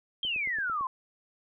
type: exponential sweep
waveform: sine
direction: down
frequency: 3244 to 1009 Hz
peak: -28 dBFS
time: 0.23-0.87 s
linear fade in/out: 2 ms
type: click train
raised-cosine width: 2 ms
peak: -35 dBFS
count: 6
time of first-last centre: 0.25-0.81 s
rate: 8.93 Hz
effects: none